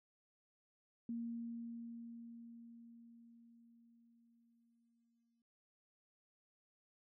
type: tone with exponential decay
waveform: sine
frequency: 233.1 Hz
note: A#3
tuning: in tune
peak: -39 dBFS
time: 1.09-5.42 s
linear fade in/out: 2 ms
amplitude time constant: 940 ms
effects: none